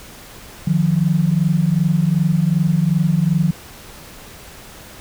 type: tone pair together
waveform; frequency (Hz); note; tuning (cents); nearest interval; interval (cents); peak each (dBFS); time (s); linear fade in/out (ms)
sine; 153.96 / 176.6; D#3 / F3; -18 / +20; major second; 238; -16; 0.67-3.51; 5
effects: pink hiss -39 dBFS RMS until 5 s